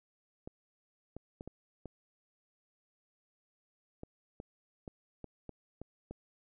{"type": "clicks", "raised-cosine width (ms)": 2, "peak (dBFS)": -30, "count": 12, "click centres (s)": [0.475, 1.166, 1.409, 1.476, 1.857, 4.034, 4.401, 4.878, 5.243, 5.493, 5.816, 6.11], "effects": []}